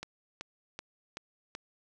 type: click train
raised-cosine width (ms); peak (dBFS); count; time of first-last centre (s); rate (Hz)
0.2; -22; 5; 0.03-1.551; 2.63
effects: none